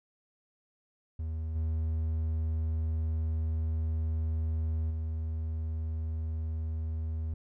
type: tone with level steps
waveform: triangle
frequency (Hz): 79.7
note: D#2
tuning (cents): +42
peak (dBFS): -30 / -26 / -29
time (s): 1.19-7.34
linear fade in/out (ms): 5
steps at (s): 1.55 / 4.9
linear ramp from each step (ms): 10
effects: none